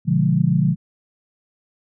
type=chord; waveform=sine; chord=B diminished seventh; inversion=none; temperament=equal with one note detuned; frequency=121.56 / 146.83 / 174.61 / 207.7 Hz; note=B2 / D3 / F3 / Ab3; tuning=-27 / 0 / 0 / 0 cents; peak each=-23 / -18 / -18 / -24 dBFS; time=0.05-0.76 s; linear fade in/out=50 ms; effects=none